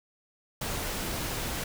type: noise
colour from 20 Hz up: pink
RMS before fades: -33 dBFS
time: 0.61-1.64 s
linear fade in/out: 5 ms
effects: none